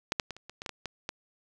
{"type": "clicks", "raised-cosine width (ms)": 0.2, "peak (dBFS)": [-10, -9, -20, -30, -26, -22, -17, -20, -18, -16], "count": 10, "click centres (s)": [0.121, 0.198, 0.307, 0.366, 0.496, 0.619, 0.662, 0.693, 0.857, 1.091], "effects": []}